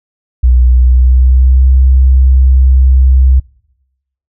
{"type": "tone with pitch glide", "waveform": "sine", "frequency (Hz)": [61.74, 65.03], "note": ["B1", "C2"], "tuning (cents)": [0, -10], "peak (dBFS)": -3, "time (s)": [0.43, 3.4], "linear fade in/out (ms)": 10, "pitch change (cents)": 90, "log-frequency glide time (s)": [0.68, 1.69], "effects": ["noise-tail reverb RT60 0.9 s tail -25 dB re dry"]}